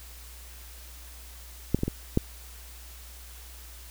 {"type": "clicks", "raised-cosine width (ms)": 3, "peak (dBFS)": [-8, -30, -12, -15, -8], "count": 5, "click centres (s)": [1.746, 1.789, 1.834, 1.88, 2.174], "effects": ["added 60 Hz sine -45 dBFS peak until 3.9 s", "white hiss -49 dBFS RMS until 3.9 s"]}